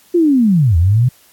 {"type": "linear two-way sweep", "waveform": "sine", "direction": "down then up", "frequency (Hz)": [358.9, 79, 130.7], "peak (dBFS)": -8, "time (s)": [0.14, 1.09], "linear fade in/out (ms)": 10, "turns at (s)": 0.77, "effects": ["white hiss -49 dBFS RMS until 1.32 s", "AAC 64 kbps"]}